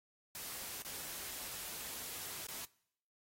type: noise with dropouts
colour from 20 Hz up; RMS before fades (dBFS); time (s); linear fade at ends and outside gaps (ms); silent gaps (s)
white; -45; 0.35-2.65; 0; 0.821-0.849 / 2.468-2.486
effects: noise-tail reverb RT60 0.7 s tail -23 dB re dry + AAC 48 kbps